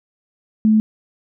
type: tone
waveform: sine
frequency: 216.9 Hz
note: A3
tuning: 25 cents flat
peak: -10 dBFS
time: 0.65-0.8 s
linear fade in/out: 0 ms
effects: none